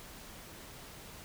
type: silence
effects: pink hiss -50 dBFS RMS until 1.24 s